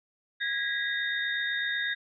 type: tone cluster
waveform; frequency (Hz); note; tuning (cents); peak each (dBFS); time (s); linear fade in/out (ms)
sine; 1647 / 1901 / 1969 / 3685; G#6 / A#6 / B6 / A#7; -15 / +33 / -6 / -21; -30 / -35 / -37 / -34; 0.4-1.95; 20
effects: none